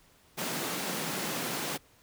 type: high-pass noise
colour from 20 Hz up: pink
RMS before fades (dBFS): -34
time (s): 0.37-1.78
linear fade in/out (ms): 20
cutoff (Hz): 140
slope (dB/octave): 48
effects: pink hiss -62 dBFS RMS until 2.02 s